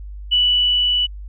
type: tone with level ramp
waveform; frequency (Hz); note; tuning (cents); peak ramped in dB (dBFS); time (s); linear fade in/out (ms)
sine; 2960; F#7; 0; -12 to -15; 0.31-1.07; 20
effects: added 50 Hz sine -30 dBFS peak until 1.28 s